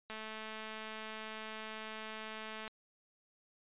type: click train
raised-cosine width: 0.3 ms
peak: -29 dBFS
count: 563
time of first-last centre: 0.1-2.678 s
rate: 218 Hz
effects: resampled to 8000 Hz